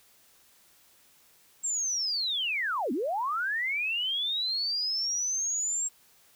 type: linear two-way sweep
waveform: sine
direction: down then up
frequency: 7580 to 221.9 to 7580 Hz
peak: -27 dBFS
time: 1.63-5.89 s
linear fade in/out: 20 ms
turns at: 2.92 s
effects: white hiss -61 dBFS RMS until 6.35 s